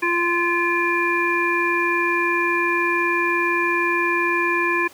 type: harmonic tone with a mistuned harmonic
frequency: 345.7 Hz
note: F4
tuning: 18 cents flat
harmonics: 1 / 3 / 5 / 7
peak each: -23 / -23 / -23 / -23 dBFS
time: 0.02-4.88 s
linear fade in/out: 10 ms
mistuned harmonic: 7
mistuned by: -17 cents
effects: pink hiss -46 dBFS RMS until 4.93 s + high-pass 200 Hz 12 dB/octave